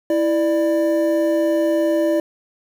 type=tone pair together; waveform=triangle; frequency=329.6 / 593.4 Hz; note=E4 / D5; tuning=0 / +18 cents; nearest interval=minor seventh; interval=1018 cents; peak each=-16 dBFS; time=0.1-2.2 s; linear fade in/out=2 ms; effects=7-bit